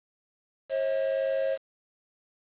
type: tone pair together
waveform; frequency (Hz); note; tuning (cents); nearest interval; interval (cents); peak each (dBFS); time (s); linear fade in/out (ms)
triangle; 539 / 641; C#5 / E5; -49 / -49; minor third; 300; -24 / -29; 0.69-1.58; 50
effects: resampled to 8000 Hz + 8-bit